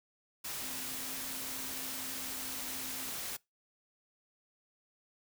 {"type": "tone in noise", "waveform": "sine", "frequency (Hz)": 261.6, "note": "C4", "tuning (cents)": 0, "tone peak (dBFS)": -51, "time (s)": [0.6, 3.11], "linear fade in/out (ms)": 10, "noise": "white", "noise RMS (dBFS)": -40, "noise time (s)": [0.44, 3.37], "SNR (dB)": -14, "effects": ["noise-tail reverb RT60 0.2 s tail -23 dB re dry"]}